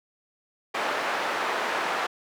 white band-pass noise, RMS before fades -28 dBFS, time 0.74-2.07 s, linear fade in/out 10 ms, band 450 to 1500 Hz, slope 12 dB/octave, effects none

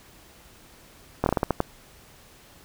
slowing click train, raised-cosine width 1 ms, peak -7 dBFS, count 8, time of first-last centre 1.24-1.604 s, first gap 22 ms, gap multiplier 1.28, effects pink hiss -52 dBFS RMS until 2.64 s

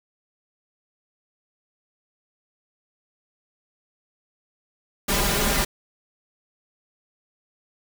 pink noise with comb filter, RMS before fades -22 dBFS, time 5.08-5.65 s, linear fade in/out 10 ms, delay 5 ms, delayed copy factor +0.85, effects none

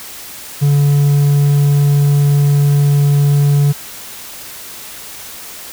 triangle tone, 143.4 Hz, D3, 41 cents flat, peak -6 dBFS, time 0.61-3.73 s, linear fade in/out 20 ms, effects white hiss -31 dBFS RMS until 5.72 s

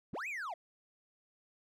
triangle linear two-way sweep, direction up then down, 70.6 to 2600 to 615 Hz, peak -36 dBFS, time 0.13-0.54 s, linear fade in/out 5 ms, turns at 0.28 s, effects none

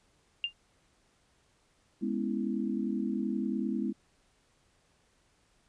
sine tone with exponential decay, 2800 Hz, F7, 4 cents sharp, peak -24 dBFS, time 0.44-0.53 s, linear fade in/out 1 ms, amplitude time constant 19 ms
sine chord, C# minor seventh, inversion second, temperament equal, 207.7 / 246.9 / 277.2 / 329.6 Hz, G#3 / B3 / C#4 / E4, 0 / 0 / 0 / 0 cents, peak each -33 / -34 / -38 / -36 dBFS, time 2.01-3.93 s, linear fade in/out 20 ms
effects pink hiss -69 dBFS RMS until 5.68 s + resampled to 22050 Hz

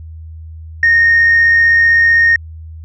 sine tone with amplitude modulation, 1848 Hz, A#6, 16 cents flat, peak -4 dBFS, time 0.83-2.36 s, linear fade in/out 2 ms, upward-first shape sine, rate 75.6 Hz, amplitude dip 25%, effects tanh soft clip ceiling -3 dBFS + added 80 Hz sine -28 dBFS peak until 2.84 s

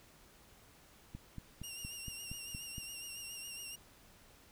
click train, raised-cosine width 5 ms, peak -32 dBFS, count 8, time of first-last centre 1.15-2.782 s, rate 4.29 Hz
15% pulse tone with vibrato, 2794 Hz, F7, in tune, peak -37 dBFS, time 1.63-3.76 s, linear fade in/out 10 ms, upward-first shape sine, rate 7.2 Hz, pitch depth 40 cents each way
effects pink hiss -62 dBFS RMS until 4.51 s

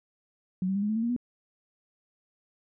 sine tone with pitch steps, 185 / 192.52 / 200.4 / 208.5 / 217 / 225.8 / 235 / 244.5 Hz, F#3 / G3 / G3 / G#3 / A3 / A3 / A#3 / B3, 0 / -31 / +38 / +7 / -24 / +45 / +14 / -17 cents, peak -25 dBFS, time 0.62-1.164 s, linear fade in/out 2 ms, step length 68 ms, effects none

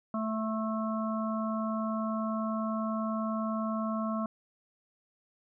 harmonic tone with a mistuned harmonic, 220 Hz, A3, in tune, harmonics 1 / 3 / 5 / 6, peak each -31 / -37 / -37 / -41 dBFS, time 0.14-4.26 s, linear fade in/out 2 ms, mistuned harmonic 5, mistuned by -16 cents, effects none

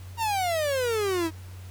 45% pulse exponential sweep, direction down, 944 to 313.3 Hz, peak -24 dBFS, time 0.17-1.31 s, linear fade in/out 50 ms, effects added 92 Hz sine -39 dBFS peak until 1.7 s + pink hiss -52 dBFS RMS until 1.7 s

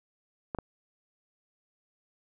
clicks, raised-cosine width 1 ms, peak -19 dBFS, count 2, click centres 0.548 / 0.587 s, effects none

